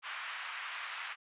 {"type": "band-pass noise", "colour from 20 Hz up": "pink", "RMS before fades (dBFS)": -42, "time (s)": [0.02, 1.16], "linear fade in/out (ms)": 50, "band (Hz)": [1100, 3100], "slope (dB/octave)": 24, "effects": ["resampled to 8000 Hz"]}